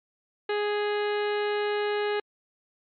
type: harmonic tone with a mistuned harmonic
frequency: 415.3 Hz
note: G#4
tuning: in tune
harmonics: 1 / 2 / 3 / 4 / 5 / 6 / 7 / 8 / 9 / 10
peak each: -26 / -34 / -39 / -36 / -40 / -43 / -41 / -51 / -47 / -48 dBFS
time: 0.49-2.2 s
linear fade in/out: 5 ms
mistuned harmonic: 9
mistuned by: +22 cents
effects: AAC 64 kbps